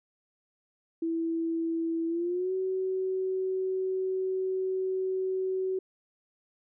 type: tone with pitch glide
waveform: sine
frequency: 329.6 to 376.4 Hz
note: E4 to F#4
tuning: 0 to +30 cents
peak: -27 dBFS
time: 1.02-5.79 s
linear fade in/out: 5 ms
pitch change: +230 cents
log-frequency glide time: 2.07-2.53 s
effects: none